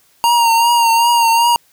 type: tone with vibrato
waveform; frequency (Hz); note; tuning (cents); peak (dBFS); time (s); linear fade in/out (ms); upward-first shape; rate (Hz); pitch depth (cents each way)
square; 932.3; A#5; 0; -10; 0.24-1.56; 0; triangle; 2.6; 45
effects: white hiss -54 dBFS RMS until 1.72 s